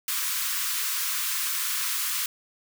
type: high-pass noise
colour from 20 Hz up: white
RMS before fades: -28 dBFS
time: 0.08-2.26 s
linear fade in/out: 2 ms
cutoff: 1000 Hz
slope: 96 dB/octave
effects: none